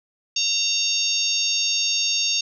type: harmonic tone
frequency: 920 Hz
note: A#5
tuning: 23 cents flat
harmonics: 3 / 4 / 5 / 6 / 7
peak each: -26 / -26 / -26 / -26 / -26 dBFS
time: 0.36-2.41 s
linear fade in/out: 5 ms
effects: none